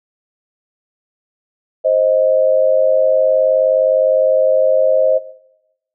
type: tone pair together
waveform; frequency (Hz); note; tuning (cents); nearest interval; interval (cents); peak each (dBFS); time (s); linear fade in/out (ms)
sine; 526 / 625.5; C5 / D#5; +9 / +9; minor third; 300; -13; 1.84-5.19; 20
effects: noise-tail reverb RT60 0.9 s tail -18 dB re dry